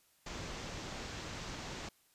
pink low-pass noise, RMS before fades -44 dBFS, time 0.26-1.89 s, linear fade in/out 5 ms, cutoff 7300 Hz, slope 48 dB/octave, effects white hiss -70 dBFS RMS until 2.14 s + resampled to 32000 Hz

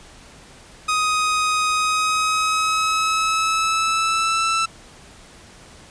sawtooth tone with pitch glide, 1252 to 1326.4 Hz, D#6 to E6, +10 to +10 cents, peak -14 dBFS, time 0.88-4.66 s, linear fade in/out 10 ms, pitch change +100 cents, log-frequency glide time 1.71-4.44 s, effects pink hiss -45 dBFS RMS until 5.9 s + resampled to 22050 Hz

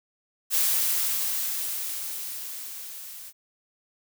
blue noise with level ramp, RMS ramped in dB -22 to -42 dBFS, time 0.5-3.33 s, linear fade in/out 50 ms, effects none

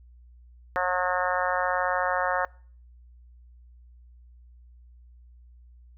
harmonic tone, 181.4 Hz, F#3, 34 cents flat, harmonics 3 / 4 / 5 / 6 / 7 / 8 / 9 / 10, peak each -29 / -30 / -31 / -32 / -32 / -33 / -34 / -34 dBFS, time 0.76-2.45 s, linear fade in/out 0 ms, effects noise-tail reverb RT60 0.5 s tail -25 dB re dry + added 60 Hz sine -49 dBFS peak until 5.97 s

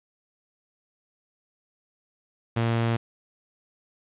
sawtooth tone, 115.5 Hz, A#2, 16 cents flat, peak -18 dBFS, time 2.56-2.97 s, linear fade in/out 10 ms, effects resampled to 8000 Hz + 8-bit

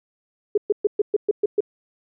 sine tone bursts, 415 Hz, G#4, 1 cent flat, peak -14 dBFS, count 8, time 0.55-1.606 s, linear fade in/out 5 ms, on 27 ms, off 120 ms, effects none

